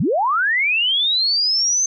sine linear sweep, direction up, 113.6 to 6300 Hz, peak -15 dBFS, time 0-1.86 s, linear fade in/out 5 ms, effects none

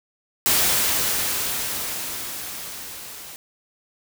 white noise with level ramp, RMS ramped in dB -18 to -39 dBFS, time 0.46-3.36 s, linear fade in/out 0 ms, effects none

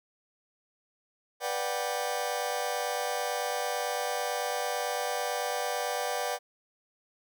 sawtooth chord, G major seventh, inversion first, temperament just, 490 / 588 / 735 / 784 Hz, B4 / D5 / F#5 / G5, -14 / +2 / -12 / 0 cents, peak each -31 dBFS, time 1.4-6.39 s, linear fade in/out 50 ms, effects none

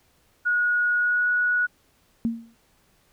sine tone with pitch glide, 1451 to 1463.6 Hz, F#6 to F#6, -34 to -19 cents, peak -19 dBFS, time 0.45-1.67 s, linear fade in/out 20 ms, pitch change +15 cents, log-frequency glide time 0.97-1.27 s
sine tone with exponential decay, 230 Hz, A#3, 23 cents flat, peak -18 dBFS, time 2.25-2.55 s, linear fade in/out 0 ms, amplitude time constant 64 ms
effects pink hiss -63 dBFS RMS until 3.12 s

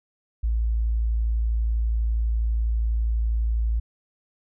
sine tone, 56.1 Hz, A1, 34 cents sharp, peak -20 dBFS, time 0.43-3.8 s, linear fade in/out 10 ms, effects none

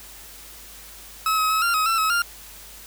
40% pulse tone with pitch steps, 1288 / 1273 / 1286 / 1386 / 1269 / 1342 / 1284 / 1398 Hz, E6 / D#6 / E6 / F6 / D#6 / E6 / E6 / F6, -41 / +39 / -43 / -14 / +34 / +31 / -46 / +1 cents, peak -18 dBFS, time 1.26-2.22 s, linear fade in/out 2 ms, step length 120 ms, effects added 50 Hz sine -49 dBFS peak until 2.86 s + white hiss -43 dBFS RMS until 2.86 s

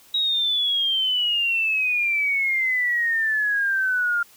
sine exponential sweep, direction down, 3834 to 1396.9 Hz, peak -19 dBFS, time 0.14-4.23 s, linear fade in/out 5 ms, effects white hiss -52 dBFS RMS until 4.36 s

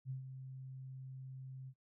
sine tone with ADSR envelope, 131.5 Hz, C3, 9 cents sharp, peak -38 dBFS, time 0.05-1.74 s, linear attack 51 ms, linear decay 120 ms, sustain -8 dB, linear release 59 ms, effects noise-tail reverb RT60 0.1 s tail -22 dB re dry

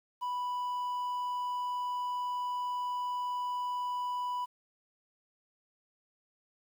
triangle tone with quantisation, 987.8 Hz, B5, in tune, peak -30 dBFS, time 0.21-4.46 s, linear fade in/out 20 ms, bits 10, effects none

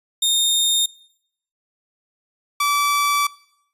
sawtooth tone pair in turn, 3667 / 1155.7 Hz, A#7 / D6, -29 / -28 cents, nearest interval octave + minor sixth, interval 1999 cents, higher first, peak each -13 / -13 dBFS, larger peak neither, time 0.22-0.86 / 2.6-3.27 s, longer second, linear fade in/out 5 ms, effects noise-tail reverb RT60 0.7 s tail -21 dB re dry + resampled to 32000 Hz

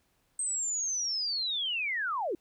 sine linear sweep, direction down, 8372 to 302.1 Hz, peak -29 dBFS, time 0.39-2.35 s, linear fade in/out 2 ms, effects pink hiss -72 dBFS RMS until 2.4 s

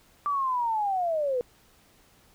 sine linear sweep, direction down, 1174 to 479.1 Hz, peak -24 dBFS, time 0.26-1.41 s, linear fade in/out 0 ms, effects pink hiss -60 dBFS RMS until 2.34 s

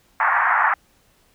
pink band-pass noise, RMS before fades -18 dBFS, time 0.2-0.74 s, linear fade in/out 2 ms, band 810 to 1900 Hz, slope 48 dB/octave, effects pink hiss -59 dBFS RMS until 1.34 s

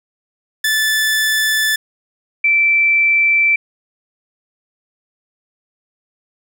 sawtooth / sine tone pair in turn, 1748 / 2333 Hz, A6 / D7, -12 / -12 cents, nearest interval perfect fourth, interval 500 cents, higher second, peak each -10 dBFS, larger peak neither, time 0.64-1.76 / 2.44-3.56 s, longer neither, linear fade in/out 5 ms, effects none

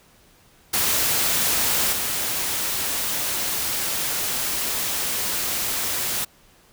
white noise with level steps, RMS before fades -21 / -25 dBFS, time 0.73-6.25 s, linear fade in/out 10 ms, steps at 1.92 s, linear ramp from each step 10 ms, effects pink hiss -55 dBFS RMS until 6.72 s

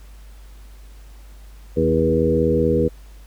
harmonic tone with a mistuned harmonic, 80.6 Hz, E2, 38 cents flat, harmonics 1 / 2 / 3 / 4 / 5 / 6, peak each -24 / -23 / -23 / -24 / -22 / -19 dBFS, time 1.76-2.89 s, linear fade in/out 20 ms, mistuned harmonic 5, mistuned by +19 cents, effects added 50 Hz sine -39 dBFS peak until 3.26 s + pink hiss -53 dBFS RMS until 3.26 s

